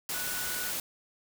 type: tone in noise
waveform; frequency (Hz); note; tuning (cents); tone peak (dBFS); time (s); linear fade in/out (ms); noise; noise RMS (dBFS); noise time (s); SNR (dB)
sine; 1476; F#6; -5; -39; 0.14-0.71; 2; white; -34; 0.09-0.8; -8
effects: none